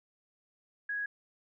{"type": "tone", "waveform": "sine", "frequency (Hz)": 1661.2, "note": "G#6", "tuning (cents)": 0, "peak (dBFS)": -32, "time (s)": [0.89, 1.06], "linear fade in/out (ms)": 5, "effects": []}